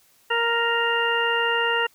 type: harmonic tone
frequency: 466.2 Hz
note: A#4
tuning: in tune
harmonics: 1 / 2 / 3 / 4 / 6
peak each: -26 / -26 / -26 / -26 / -26 dBFS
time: 0.3-1.87 s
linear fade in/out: 10 ms
effects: white hiss -59 dBFS RMS until 1.94 s